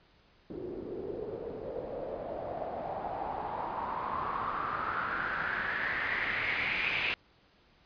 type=noise with low-pass filter sweep; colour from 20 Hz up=white; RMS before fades=-35 dBFS; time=0.5-7.14 s; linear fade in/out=0 ms; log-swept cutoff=350 to 2600 Hz; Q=5.7; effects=pink hiss -64 dBFS RMS until 7.85 s + resampled to 11025 Hz